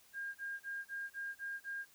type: tone bursts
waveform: sine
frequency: 1612 Hz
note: G6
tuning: 48 cents sharp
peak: -39 dBFS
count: 7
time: 0.13-1.856 s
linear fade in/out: 50 ms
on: 220 ms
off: 31 ms
effects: white hiss -65 dBFS RMS until 1.94 s